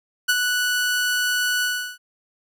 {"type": "tone with ADSR envelope", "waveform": "sawtooth", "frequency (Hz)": 1479, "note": "F#6", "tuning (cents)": -1, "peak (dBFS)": -11, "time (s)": [0.28, 1.98], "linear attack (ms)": 16, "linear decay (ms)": 41, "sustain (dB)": -5, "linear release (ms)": 350, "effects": []}